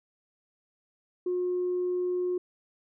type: tone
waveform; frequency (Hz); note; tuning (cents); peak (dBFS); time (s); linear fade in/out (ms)
sine; 360; F#4; -47; -25; 1.26-2.38; 5
effects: tanh soft clip ceiling -22 dBFS